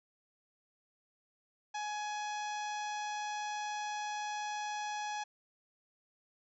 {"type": "harmonic tone with a mistuned harmonic", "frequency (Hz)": 839, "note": "G#5", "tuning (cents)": 17, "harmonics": [1, 2, 3, 4, 5, 6, 7, 8, 9], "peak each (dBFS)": [-37, -45, -48, -50, -54, -55, -50, -60, -64], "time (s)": [1.74, 5.24], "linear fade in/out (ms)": 10, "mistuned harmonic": 9, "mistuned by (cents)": -31, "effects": []}